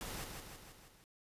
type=noise with echo; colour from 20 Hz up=pink; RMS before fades=-44 dBFS; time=0.01-0.24 s; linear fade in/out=0 ms; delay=160 ms; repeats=5; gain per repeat=-4 dB; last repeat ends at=1.04 s; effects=resampled to 32000 Hz